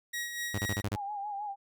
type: tone with tremolo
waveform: sawtooth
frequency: 1900 Hz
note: A#6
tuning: 33 cents sharp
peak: -29 dBFS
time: 0.13-0.82 s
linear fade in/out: 10 ms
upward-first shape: sine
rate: 4.1 Hz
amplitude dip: 50%
type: tone bursts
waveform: sawtooth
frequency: 101.9 Hz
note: G#2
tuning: 32 cents flat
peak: -26 dBFS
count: 6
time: 0.54-0.96 s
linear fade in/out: 5 ms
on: 45 ms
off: 30 ms
type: tone with vibrato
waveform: sine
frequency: 817 Hz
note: G#5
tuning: 29 cents flat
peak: -34 dBFS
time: 0.93-1.56 s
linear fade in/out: 50 ms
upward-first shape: sine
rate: 6.4 Hz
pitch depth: 61 cents each way
effects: none